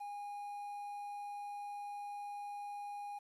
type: tone with quantisation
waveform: triangle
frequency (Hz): 818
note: G#5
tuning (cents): -26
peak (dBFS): -40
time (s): 0-3.19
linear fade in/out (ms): 10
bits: 11
effects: resampled to 32000 Hz